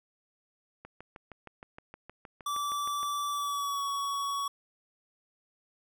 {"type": "click train", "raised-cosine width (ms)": 0.5, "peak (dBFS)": -30, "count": 15, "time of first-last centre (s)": [0.85, 3.031], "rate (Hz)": 6.42}
{"type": "tone with pitch glide", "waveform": "square", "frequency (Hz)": [1161, 1122.1], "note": ["D6", "C#6"], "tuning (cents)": [-20, 21], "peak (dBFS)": -31, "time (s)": [2.46, 4.48], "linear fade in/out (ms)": 5, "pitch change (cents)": -59, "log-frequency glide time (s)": [3.3, 3.84]}
{"effects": []}